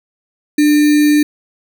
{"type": "tone with sample-and-hold", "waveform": "sine", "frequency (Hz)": 297.1, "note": "D4", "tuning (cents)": 20, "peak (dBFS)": -7, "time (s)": [0.58, 1.23], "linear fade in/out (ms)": 5, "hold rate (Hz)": 2100, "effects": []}